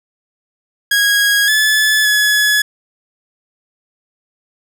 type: tone with pitch steps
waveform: sawtooth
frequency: 1647 / 1726 / 1699 Hz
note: G#6 / A6 / G#6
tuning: -15 / -34 / +39 cents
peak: -7 dBFS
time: 0.91-2.62 s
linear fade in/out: 5 ms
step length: 570 ms
effects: none